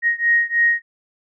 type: beating tone pair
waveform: sine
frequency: 1872 / 1875.2 Hz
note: A#6 / A#6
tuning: +7 / +10 cents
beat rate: 3.2 Hz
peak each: -17 / -18 dBFS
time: 0.02-0.82 s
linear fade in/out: 50 ms
effects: none